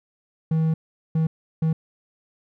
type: tone bursts at uneven times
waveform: triangle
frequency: 160 Hz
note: D#3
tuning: 49 cents sharp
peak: -16 dBFS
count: 3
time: 0.51-0.74 / 1.15-1.27 / 1.62-1.73 s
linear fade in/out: 5 ms
effects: none